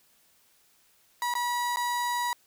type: tone with dropouts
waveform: 35% pulse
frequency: 968 Hz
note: B5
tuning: 35 cents flat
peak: -25 dBFS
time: 1.22-2.33 s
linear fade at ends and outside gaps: 1 ms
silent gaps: 1.339-1.352 / 1.76-1.77 s
effects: white hiss -64 dBFS RMS until 2.46 s